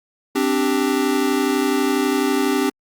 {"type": "chord", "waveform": "square", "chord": "C suspended second", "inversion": "none", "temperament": "equal", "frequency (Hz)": [261.6, 293.7, 392], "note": ["C4", "D4", "G4"], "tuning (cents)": [0, 0, 0], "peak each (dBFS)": -22, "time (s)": [0.35, 2.7], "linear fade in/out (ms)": 10, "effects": ["Opus 48 kbps"]}